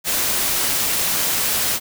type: noise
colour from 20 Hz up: white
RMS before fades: -20 dBFS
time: 0.04-1.8 s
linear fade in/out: 50 ms
effects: none